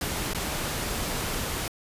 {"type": "noise with dropouts", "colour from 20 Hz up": "pink", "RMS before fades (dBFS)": -30, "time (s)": [0.01, 1.68], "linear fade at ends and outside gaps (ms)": 2, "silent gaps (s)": [0.335, 0.347], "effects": ["resampled to 32000 Hz"]}